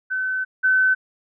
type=tone pair in turn; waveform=sine; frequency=1521 / 1521 Hz; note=F#6 / F#6; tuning=+47 / +47 cents; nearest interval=unison; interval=0 cents; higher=neither; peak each=-21 / -14 dBFS; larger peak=second; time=0.1-0.45 / 0.63-0.95 s; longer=first; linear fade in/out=20 ms; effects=none